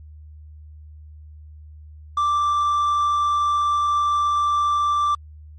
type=tone with quantisation; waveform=triangle; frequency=1174.7 Hz; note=D6; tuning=in tune; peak=-15 dBFS; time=2.17-5.15 s; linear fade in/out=5 ms; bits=7; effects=added 76 Hz sine -39 dBFS peak until 5.58 s + MP3 32 kbps